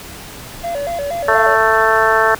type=tone with vibrato; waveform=triangle; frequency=625 Hz; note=D#5; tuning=8 cents sharp; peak=-17 dBFS; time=0.63-1.56 s; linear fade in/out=20 ms; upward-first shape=square; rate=4.2 Hz; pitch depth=160 cents each way
type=harmonic tone; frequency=221.4 Hz; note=A3; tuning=11 cents sharp; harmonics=2 / 3 / 4 / 5 / 6 / 7 / 8; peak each=-18 / -18 / -18 / -18 / -18 / -18 / -18 dBFS; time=1.28-2.35 s; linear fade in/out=5 ms
effects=pink hiss -33 dBFS RMS until 2.39 s